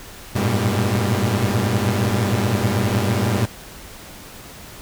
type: tone cluster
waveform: sawtooth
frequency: 95.6 / 105.6 / 114.7 / 121.2 / 198.7 Hz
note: G2 / G#2 / A#2 / B2 / G3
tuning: -43 / +29 / -28 / -32 / +24 cents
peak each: -20 dBFS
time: 0.35-3.46 s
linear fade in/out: 10 ms
effects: pink hiss -39 dBFS RMS until 4.81 s